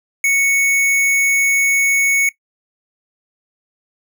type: tone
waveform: square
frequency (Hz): 2217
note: C#7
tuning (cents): 0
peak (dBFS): -13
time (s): 0.24-2.29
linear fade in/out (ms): 2
effects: noise-tail reverb RT60 0.1 s tail -19 dB re dry